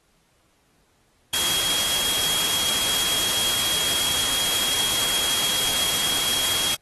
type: tone in noise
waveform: sine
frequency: 3278 Hz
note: G#7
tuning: 23 cents flat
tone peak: -24 dBFS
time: 1.33-6.75 s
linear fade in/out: 5 ms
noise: white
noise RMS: -24 dBFS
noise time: 1.33-6.75 s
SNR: -3 dB
effects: pink hiss -64 dBFS RMS until 6.81 s + AAC 32 kbps